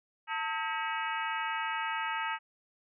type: harmonic tone with a mistuned harmonic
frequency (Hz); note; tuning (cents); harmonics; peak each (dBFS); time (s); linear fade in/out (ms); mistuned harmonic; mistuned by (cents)
321; E4; -46; 3 / 4 / 5 / 6 / 7 / 8 / 9; -35 / -37 / -39 / -41 / -42 / -43 / -44; 0.27-2.39; 50; 3; -120
effects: none